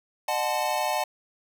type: tone cluster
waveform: square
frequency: 607 / 739 / 871 / 1031 Hz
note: D#5 / F#5 / A5 / C6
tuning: -43 / -2 / -18 / -26 cents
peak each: -31 / -30 / -29 / -36 dBFS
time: 0.28-1.04 s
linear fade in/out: 5 ms
effects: none